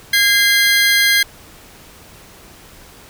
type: tone pair together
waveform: 25% pulse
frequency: 1630 / 2076 Hz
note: G#6 / C7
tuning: -33 / -14 cents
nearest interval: major third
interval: 419 cents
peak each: -10 dBFS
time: 0.13-1.23 s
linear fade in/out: 5 ms
effects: pink hiss -42 dBFS RMS until 3.09 s